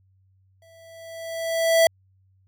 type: tone with exponential growth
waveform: square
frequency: 659 Hz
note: E5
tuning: 1 cent flat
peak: -13 dBFS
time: 0.62-1.87 s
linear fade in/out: 2 ms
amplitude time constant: 270 ms
effects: added 95 Hz sine -58 dBFS peak until 2.47 s